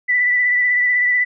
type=tone with vibrato; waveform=sine; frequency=1975.5 Hz; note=B6; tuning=in tune; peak=-13 dBFS; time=0.08-1.25 s; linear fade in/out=20 ms; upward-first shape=sine; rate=16 Hz; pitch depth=23 cents each way; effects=none